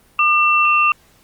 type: tone pair together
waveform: sine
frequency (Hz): 1203.7 / 2700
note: D6 / E7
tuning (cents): +42 / +41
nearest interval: octave + major second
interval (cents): 1399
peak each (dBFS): -14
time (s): 0.19-0.92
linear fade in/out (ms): 2
effects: pink hiss -53 dBFS RMS until 1.23 s + Opus 32 kbps